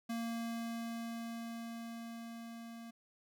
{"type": "tone with level ramp", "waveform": "square", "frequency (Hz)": 230.9, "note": "A#3", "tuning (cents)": -16, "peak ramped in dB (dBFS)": [-37, -48], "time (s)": [0.09, 2.91], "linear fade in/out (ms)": 10, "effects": []}